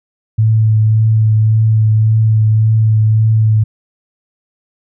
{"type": "tone with vibrato", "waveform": "sine", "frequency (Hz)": 109.6, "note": "A2", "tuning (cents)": -6, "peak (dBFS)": -7, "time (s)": [0.38, 3.64], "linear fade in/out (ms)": 10, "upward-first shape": "triangle", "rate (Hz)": 1.8, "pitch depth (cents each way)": 18, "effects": []}